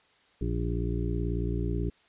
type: harmonic tone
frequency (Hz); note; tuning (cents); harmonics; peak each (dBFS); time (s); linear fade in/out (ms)
58.3; A#1; +1; 1 / 2 / 3 / 5 / 6 / 7; -30 / -33 / -35 / -37 / -38 / -38; 0.41-1.9; 5
effects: white hiss -63 dBFS RMS until 2.08 s + resampled to 8000 Hz